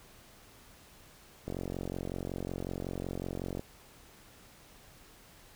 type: click train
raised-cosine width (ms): 2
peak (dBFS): -23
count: 97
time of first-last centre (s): 1.48-3.595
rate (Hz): 45.4
effects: pink hiss -57 dBFS RMS until 5.55 s